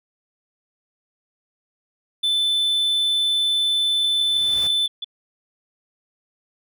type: tone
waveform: triangle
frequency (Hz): 3520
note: A7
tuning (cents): 0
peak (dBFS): -16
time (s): 2.23-4.87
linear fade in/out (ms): 10
type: noise with exponential growth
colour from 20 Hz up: pink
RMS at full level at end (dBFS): -35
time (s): 3.79-4.67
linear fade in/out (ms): 0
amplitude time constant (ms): 190
type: tone bursts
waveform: sine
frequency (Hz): 3463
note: A7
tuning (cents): -28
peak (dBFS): -25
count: 7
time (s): 4.03-5.045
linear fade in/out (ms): 5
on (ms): 25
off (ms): 140
effects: none